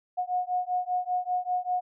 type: beating tone pair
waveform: sine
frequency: 723 / 728.1 Hz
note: F#5 / F#5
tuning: -40 / -28 cents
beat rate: 5.1 Hz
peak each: -29 dBFS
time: 0.17-1.81 s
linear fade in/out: 20 ms
effects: none